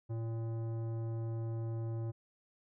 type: tone with tanh clipping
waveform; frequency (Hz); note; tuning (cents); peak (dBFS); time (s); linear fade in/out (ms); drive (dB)
sine; 113.9; A#2; -40; -37; 0.09-2.12; 20; 14
effects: none